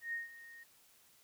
sine tone with ADSR envelope, 1856 Hz, A#6, 8 cents flat, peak -35 dBFS, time 0.01-0.64 s, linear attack 120 ms, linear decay 150 ms, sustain -16 dB, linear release 12 ms, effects white hiss -66 dBFS RMS until 1.23 s

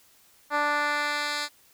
10% pulse tone with band-pass filter sweep, 293.7 Hz, D4, in tune, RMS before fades -27 dBFS, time 0.5-1.49 s, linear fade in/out 50 ms, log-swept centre 1100 to 4300 Hz, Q 0.96, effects white hiss -59 dBFS RMS until 1.73 s

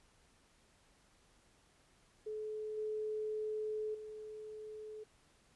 sine tone with level steps, 429.7 Hz, A4, 41 cents flat, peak -39 / -36 / -45 dBFS, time 2.26-5.04 s, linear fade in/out 10 ms, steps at 2.77 / 3.94 s, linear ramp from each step 10 ms, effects pink hiss -69 dBFS RMS until 5.55 s + resampled to 24000 Hz

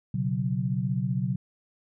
sine chord, B suspended second, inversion none, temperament just, 123.47 / 138.9 / 185.21 Hz, B2 / C#3 / F#3, 0 / +4 / +2 cents, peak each -29 dBFS, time 0.14-1.36 s, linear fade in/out 5 ms, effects none

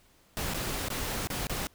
pink noise with dropouts, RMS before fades -33 dBFS, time 0.37-1.67 s, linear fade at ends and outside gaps 0 ms, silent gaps 0.537-0.544 / 0.884-0.902 / 1.272-1.302 / 1.47-1.496 s, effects pink hiss -63 dBFS RMS until 1.74 s

